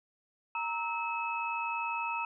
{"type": "tone cluster", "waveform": "sine", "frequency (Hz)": [931, 1300, 2588], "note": ["A#5", "E6", "E7"], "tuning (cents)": [-2, -24, -32], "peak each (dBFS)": [-34, -38, -36], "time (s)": [0.55, 2.25], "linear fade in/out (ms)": 2, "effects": []}